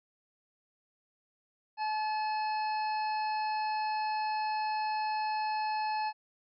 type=harmonic tone with a mistuned harmonic; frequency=860 Hz; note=A5; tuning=40 cents flat; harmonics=1 / 2 / 3 / 5 / 6; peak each=-30 / -44 / -43 / -45 / -52 dBFS; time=1.77-6.13 s; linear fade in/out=50 ms; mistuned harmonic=6; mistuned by=-22 cents; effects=none